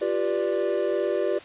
triangle chord, G dominant seventh, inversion third, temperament equal with one note detuned, 349.2 / 392 / 489.3 / 587.3 Hz, F4 / G4 / B4 / D5, 0 / 0 / -16 / 0 cents, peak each -27 / -25 / -28 / -25 dBFS, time 0.01-1.39 s, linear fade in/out 10 ms, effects white hiss -44 dBFS RMS until 1.44 s + resampled to 8000 Hz

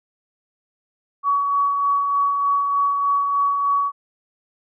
sine tone with tremolo, 1129 Hz, C#6, 31 cents sharp, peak -15 dBFS, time 1.23-3.92 s, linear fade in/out 50 ms, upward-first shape sine, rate 3.3 Hz, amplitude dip 35%, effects none

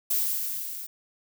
violet noise with level ramp, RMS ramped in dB -24 to -38 dBFS, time 0.1-0.87 s, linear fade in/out 10 ms, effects none

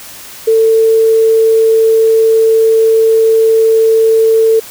sine tone, 446.8 Hz, A4, 27 cents sharp, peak -5 dBFS, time 0.47-4.6 s, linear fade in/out 10 ms, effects white hiss -31 dBFS RMS until 4.7 s

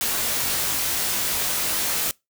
white noise with comb filter, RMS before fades -24 dBFS, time 0.01-2.11 s, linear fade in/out 0 ms, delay 20 ms, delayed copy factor -0.7, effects noise-tail reverb RT60 0.2 s tail -24 dB re dry

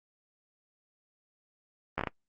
slowing click train, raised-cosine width 0.5 ms, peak -15 dBFS, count 5, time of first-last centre 1.98-2.072 s, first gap 13 ms, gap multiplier 1.4, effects noise-tail reverb RT60 0.1 s tail -21 dB re dry + Opus 24 kbps

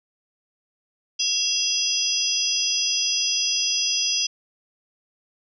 sine tone cluster, 2728 / 3293 / 4963 / 5710 / 6060 Hz, F7 / G#7 / D#8 / F8 / F#8, -41 / -15 / -5 / +37 / +40 cents, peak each -30 / -28 / -23 / -30 / -28 dBFS, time 1.19-4.27 s, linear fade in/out 10 ms, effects none

